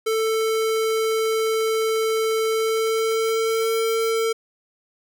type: tone with pitch glide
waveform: square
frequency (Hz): 442.9 to 449.9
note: A4 to A4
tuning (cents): +11 to +39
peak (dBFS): -20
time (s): 0.06-4.33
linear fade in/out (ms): 10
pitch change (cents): +28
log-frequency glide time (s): 2.46-3.7
effects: none